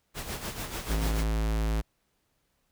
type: noise with tremolo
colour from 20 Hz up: pink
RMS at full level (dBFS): -34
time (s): 0.14-1.25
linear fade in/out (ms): 50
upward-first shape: sine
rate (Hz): 6.8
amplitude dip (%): 60
type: tone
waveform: square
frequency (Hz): 54.3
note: A1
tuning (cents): -22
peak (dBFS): -26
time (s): 0.89-1.82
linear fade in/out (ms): 20
effects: pink hiss -74 dBFS RMS until 2.71 s